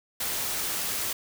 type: noise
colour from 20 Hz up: white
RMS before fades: -30 dBFS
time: 0.2-1.13 s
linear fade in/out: 5 ms
effects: none

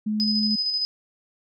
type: tone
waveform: sine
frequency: 213.2 Hz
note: G#3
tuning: 46 cents sharp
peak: -22 dBFS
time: 0.06-0.56 s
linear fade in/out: 10 ms
type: tone with tremolo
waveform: sine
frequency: 5020 Hz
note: D#8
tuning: 15 cents sharp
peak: -21 dBFS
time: 0.2-0.85 s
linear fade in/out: 0 ms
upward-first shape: square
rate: 13 Hz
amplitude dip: 35%
effects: none

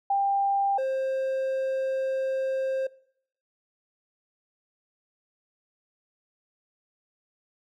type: tone pair in turn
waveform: sine / triangle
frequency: 794 / 529.9 Hz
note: G5 / C5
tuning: +22 / +22 cents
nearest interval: perfect fifth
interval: 700 cents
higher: first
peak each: -21 / -23 dBFS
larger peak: first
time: 0.1-0.78 / 0.78-2.87 s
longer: second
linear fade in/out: 5 ms
effects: noise-tail reverb RT60 0.6 s tail -21 dB re dry

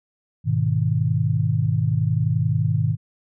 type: chord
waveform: sine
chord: G# minor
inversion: none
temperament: just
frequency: 103.83 / 124.59 / 155.74 Hz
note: G#2 / B2 / D#3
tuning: 0 / +16 / +2 cents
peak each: -22 dBFS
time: 0.44-2.97 s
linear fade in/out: 50 ms
effects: none

